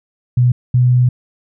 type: tone pair in turn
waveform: sine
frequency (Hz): 123.47 / 124.54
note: B2 / B2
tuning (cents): 0 / +15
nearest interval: unison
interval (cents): 15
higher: second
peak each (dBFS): -8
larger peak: neither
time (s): 0.37-0.52 / 0.74-1.09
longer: second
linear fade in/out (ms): 5
effects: none